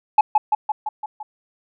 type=tone with echo; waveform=sine; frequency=852 Hz; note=G#5; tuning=44 cents sharp; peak=-5 dBFS; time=0.18-0.21 s; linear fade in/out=5 ms; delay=170 ms; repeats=6; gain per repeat=-4 dB; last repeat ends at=1.23 s; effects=tanh soft clip ceiling -7 dBFS